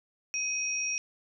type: tone pair together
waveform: sine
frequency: 2516 / 5648 Hz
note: D#7 / F8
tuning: +19 / +19 cents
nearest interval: octave + major second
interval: 1400 cents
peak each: -32 / -31 dBFS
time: 0.34-0.98 s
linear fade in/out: 0 ms
effects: none